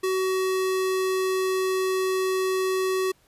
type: tone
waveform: square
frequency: 376.3 Hz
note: F#4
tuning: 29 cents sharp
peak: -23 dBFS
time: 0.03-3.12 s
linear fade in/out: 10 ms
effects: pink hiss -62 dBFS RMS until 3.27 s + resampled to 32000 Hz